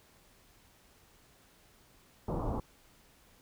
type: low-pass noise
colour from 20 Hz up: pink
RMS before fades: -34 dBFS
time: 2.28-2.6 s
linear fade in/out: 5 ms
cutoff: 1100 Hz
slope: 48 dB/octave
effects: pink hiss -63 dBFS RMS until 3.41 s